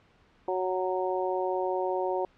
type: harmonic tone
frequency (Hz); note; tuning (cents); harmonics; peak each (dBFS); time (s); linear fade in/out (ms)
185; F#3; 0; 2 / 3 / 4 / 5; -30 / -32 / -33 / -34; 0.48-2.25; 2
effects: pink hiss -62 dBFS RMS until 2.37 s + low-pass 3000 Hz 12 dB/octave